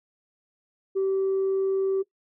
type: tone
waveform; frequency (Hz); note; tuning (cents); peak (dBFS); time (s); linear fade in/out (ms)
sine; 385.8; G4; -28; -20; 0.95-2.03; 20
effects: noise-tail reverb RT60 0.1 s tail -19 dB re dry + tanh soft clip ceiling -19 dBFS